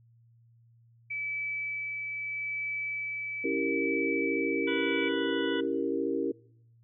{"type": "tone with tremolo", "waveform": "sine", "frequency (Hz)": 2302, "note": "D7", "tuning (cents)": -35, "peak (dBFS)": -31, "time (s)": [1.1, 5.09], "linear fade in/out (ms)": 10, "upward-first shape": "sine", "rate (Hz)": 0.78, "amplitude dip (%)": 25}
{"type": "chord", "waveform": "sine", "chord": "C# diminished seventh", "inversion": "none", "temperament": "equal", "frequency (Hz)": [277.2, 329.6, 392, 466.2], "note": ["C#4", "E4", "G4", "Bb4"], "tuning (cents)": [0, 0, 0, 0], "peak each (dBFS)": -33, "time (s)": [3.44, 6.32], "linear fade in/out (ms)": 5}
{"type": "harmonic tone", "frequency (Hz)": 492.6, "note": "B4", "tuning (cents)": -5, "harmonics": [1, 2, 3, 4, 6, 7], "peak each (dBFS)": [-43, -43, -37, -43, -39, -43], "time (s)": [4.67, 5.61], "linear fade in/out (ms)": 10}
{"effects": ["noise-tail reverb RT60 0.7 s tail -23 dB re dry", "added 116 Hz sine -58 dBFS peak until 6.83 s"]}